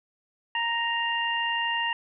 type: harmonic tone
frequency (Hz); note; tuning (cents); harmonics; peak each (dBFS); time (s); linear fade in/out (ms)
932.3; A#5; 0; 1 / 2 / 3; -29 / -29 / -29; 0.55-1.93; 2
effects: none